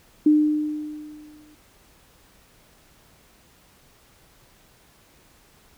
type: tone with exponential decay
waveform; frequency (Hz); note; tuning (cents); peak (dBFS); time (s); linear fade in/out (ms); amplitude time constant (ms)
sine; 302.3; D#4; -50; -11; 0.26-1.55; 5; 280
effects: pink hiss -56 dBFS RMS until 5.77 s